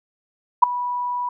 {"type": "tone with ADSR envelope", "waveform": "sine", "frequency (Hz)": 980, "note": "B5", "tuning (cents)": -14, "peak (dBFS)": -3, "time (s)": [0.62, 1.29], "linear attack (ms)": 14, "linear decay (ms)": 6, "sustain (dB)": -19, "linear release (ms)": 4, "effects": []}